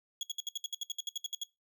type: tone bursts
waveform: 30% pulse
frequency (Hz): 3335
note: G#7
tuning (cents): +7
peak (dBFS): -31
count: 15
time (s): 0.21-1.435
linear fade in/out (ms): 2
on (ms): 21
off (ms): 65
effects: noise-tail reverb RT60 0.2 s tail -20 dB re dry